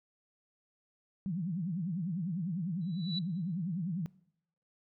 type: tone with vibrato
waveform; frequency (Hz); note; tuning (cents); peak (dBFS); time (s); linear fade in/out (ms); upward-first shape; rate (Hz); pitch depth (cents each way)
sine; 175.9; F3; +13; -32; 1.26-4.06; 0; triangle; 10; 280
type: tone with exponential growth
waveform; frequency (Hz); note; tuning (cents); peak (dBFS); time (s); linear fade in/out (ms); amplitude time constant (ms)
sine; 3948; B7; -1; -31; 2.81-3.19; 5; 82
effects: noise-tail reverb RT60 0.7 s tail -22 dB re dry